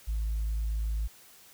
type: tone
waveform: sine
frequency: 54.1 Hz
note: A1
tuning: 29 cents flat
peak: -26 dBFS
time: 0.07-1.08 s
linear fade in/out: 20 ms
effects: tanh soft clip ceiling -25 dBFS + white hiss -55 dBFS RMS until 1.53 s